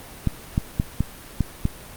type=clicks; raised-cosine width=5 ms; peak=-7 dBFS; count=6; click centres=0.273 / 0.579 / 0.799 / 1.006 / 1.407 / 1.654 s; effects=pink hiss -41 dBFS RMS until 1.96 s + Opus 32 kbps